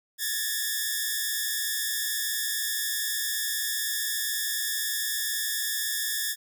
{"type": "tone pair together", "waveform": "5% pulse", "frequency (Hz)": [1684.8, 1807], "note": ["G#6", "A6"], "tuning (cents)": [24, 46], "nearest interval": "minor second", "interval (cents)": 122, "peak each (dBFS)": -19, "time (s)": [0.18, 6.36], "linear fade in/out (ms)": 50, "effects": []}